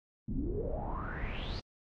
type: noise with low-pass filter sweep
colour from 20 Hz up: brown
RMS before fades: -36 dBFS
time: 0.28-1.6 s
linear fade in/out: 5 ms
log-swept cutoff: 210 to 4800 Hz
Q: 9.6
effects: AAC 32 kbps